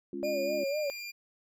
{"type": "chord", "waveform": "sine", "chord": "Db major", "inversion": "second", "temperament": "equal", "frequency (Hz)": [207.7, 277.2, 349.2], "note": ["Ab3", "Db4", "F4"], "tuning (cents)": [0, 0, 0], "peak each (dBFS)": [-42, -39, -37], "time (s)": [0.13, 0.64], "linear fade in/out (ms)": 2}
{"type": "tone with vibrato", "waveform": "sine", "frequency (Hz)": 580, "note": "D5", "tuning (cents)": -22, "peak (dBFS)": -29, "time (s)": [0.23, 0.9], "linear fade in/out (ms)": 0, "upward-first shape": "sine", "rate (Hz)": 4, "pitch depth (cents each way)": 97}
{"type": "tone with pitch glide", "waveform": "25% pulse", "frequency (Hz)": [2423, 2399], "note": ["D#7", "D7"], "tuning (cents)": [-47, 36], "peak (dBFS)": -35, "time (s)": [0.23, 1.12], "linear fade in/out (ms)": 20, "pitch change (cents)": -17, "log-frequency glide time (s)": [0.49, 0.69]}
{"effects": []}